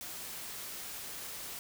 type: noise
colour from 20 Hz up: white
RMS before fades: -43 dBFS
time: 0.01-1.59 s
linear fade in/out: 0 ms
effects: none